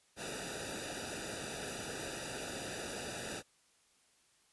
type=noise with comb filter; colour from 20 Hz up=pink; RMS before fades=-42 dBFS; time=0.16-3.43 s; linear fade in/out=50 ms; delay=0.93 ms; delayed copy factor=-1; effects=white hiss -70 dBFS RMS until 4.52 s + resampled to 24000 Hz